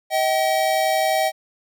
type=tone pair together; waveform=square; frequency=635 / 766.3 Hz; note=D#5 / G5; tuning=+35 / -40 cents; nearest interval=minor third; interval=325 cents; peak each=-21 dBFS; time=0.1-1.32 s; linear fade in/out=50 ms; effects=none